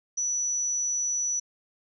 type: tone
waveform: sine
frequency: 5920 Hz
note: F#8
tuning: in tune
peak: -25 dBFS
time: 0.17-1.4 s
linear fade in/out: 10 ms
effects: none